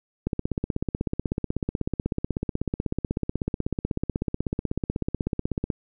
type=click train; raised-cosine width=3 ms; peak=-12 dBFS; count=89; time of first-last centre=0.27-5.702 s; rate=16.2 Hz; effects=none